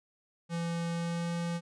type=tone with pitch glide; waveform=square; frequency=169 to 170.57 Hz; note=E3 to F3; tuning=+43 to -41 cents; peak=-32 dBFS; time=0.49-1.61 s; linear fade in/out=50 ms; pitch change=+16 cents; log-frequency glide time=0.91-1.33 s; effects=resampled to 22050 Hz